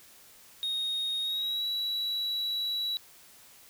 sine tone with pitch glide, 3729 to 3914 Hz, A#7 to B7, 0 to -16 cents, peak -26 dBFS, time 0.63-2.97 s, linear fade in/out 0 ms, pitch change +84 cents, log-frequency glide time 1.21-1.66 s, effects tanh soft clip ceiling -28 dBFS + white hiss -55 dBFS RMS until 3.69 s

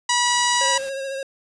harmonic tone, 971 Hz, B5, 30 cents flat, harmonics 1 / 2 / 3 / 4 / 5 / 6 / 7 / 8 / 9, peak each -21 / -24 / -26 / -27 / -28 / -29 / -29 / -30 / -31 dBFS, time 0.09-0.78 s, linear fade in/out 5 ms
white noise, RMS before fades -39 dBFS, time 0.25-0.9 s, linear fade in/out 10 ms
square tone with vibrato, 542 Hz, C#5, 39 cents flat, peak -27 dBFS, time 0.61-1.23 s, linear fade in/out 2 ms, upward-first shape sine, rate 14 Hz, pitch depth 26 cents each way
effects resampled to 22050 Hz

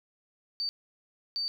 sine tone bursts at uneven times, 4596 Hz, D8, 38 cents flat, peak -29 dBFS, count 2, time 0.6-0.69 / 1.36-1.48 s, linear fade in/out 0 ms, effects 10-bit

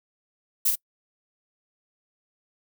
violet noise with echo, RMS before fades -21 dBFS, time 0.65-0.71 s, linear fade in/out 10 ms, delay 47 ms, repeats 1, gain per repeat -5 dB, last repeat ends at 0.757 s, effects noise-tail reverb RT60 0.1 s tail -26 dB re dry

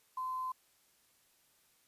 sine tone with quantisation, 1028 Hz, C6, 31 cents flat, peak -35 dBFS, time 0.17-0.52 s, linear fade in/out 5 ms, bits 10, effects white hiss -70 dBFS RMS until 1.87 s + resampled to 32000 Hz

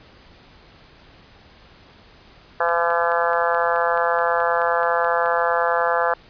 harmonic tone, 170 Hz, F3, 46 cents flat, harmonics 3 / 4 / 5 / 6 / 7 / 8 / 9 / 10, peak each -23 / -24 / -25 / -26 / -26 / -27 / -28 / -28 dBFS, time 2.6-6.14 s, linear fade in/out 5 ms
click train, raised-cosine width 0.3 ms, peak -24 dBFS, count 13, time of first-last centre 2.69-5.26 s, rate 4.67 Hz
effects pink hiss -49 dBFS RMS until 6.29 s + resampled to 11025 Hz

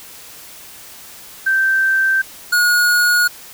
sine / square tone pair in turn, 1560 / 1445.4 Hz, G6 / F#6, -9 / -41 cents, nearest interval minor second, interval 132 cents, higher first, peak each -12 dBFS, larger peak neither, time 1.46-2.22 / 2.52-3.28 s, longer neither, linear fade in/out 10 ms, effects white hiss -38 dBFS RMS until 3.53 s

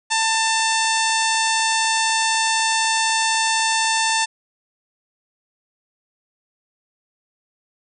harmonic tone, 892 Hz, A5, 23 cents sharp, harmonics 1 / 2 / 3 / 4 / 5 / 6 / 7 / 8 / 9 / 10, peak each -21 / -24 / -26 / -27 / -28 / -29 / -29 / -30 / -31 / -31 dBFS, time 0.1-4.26 s, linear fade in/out 20 ms, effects none

